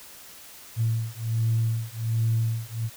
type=beating tone pair; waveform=sine; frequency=112.8 / 114.1 Hz; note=A2 / A#2; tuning=+44 / -37 cents; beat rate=1.3 Hz; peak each=-25 dBFS; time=0.76-2.9 s; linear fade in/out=50 ms; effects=tanh soft clip ceiling -15 dBFS + white hiss -46 dBFS RMS until 2.96 s